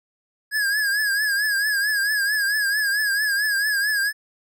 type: tone with vibrato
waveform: square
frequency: 1661.2 Hz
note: G#6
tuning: in tune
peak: -20 dBFS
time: 0.51-4.13 s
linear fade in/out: 50 ms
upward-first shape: triangle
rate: 4.5 Hz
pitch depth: 93 cents each way
effects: none